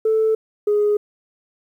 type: tone pair in turn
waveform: sine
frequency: 440 / 416.1 Hz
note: A4 / G#4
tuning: 0 / +3 cents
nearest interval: minor second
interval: 97 cents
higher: first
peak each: -13 dBFS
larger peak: neither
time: 0.05-0.35 / 0.67-0.97 s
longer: neither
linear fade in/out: 5 ms
effects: tanh soft clip ceiling -11 dBFS + 9-bit